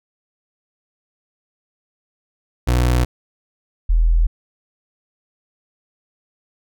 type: tone pair in turn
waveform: 30% pulse / sine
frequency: 61.2 / 40.99 Hz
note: B1 / E1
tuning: -15 / -9 cents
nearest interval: perfect fifth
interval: 694 cents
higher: first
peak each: -11 dBFS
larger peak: neither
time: 2.67-3.05 / 3.89-4.27 s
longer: neither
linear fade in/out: 10 ms
effects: none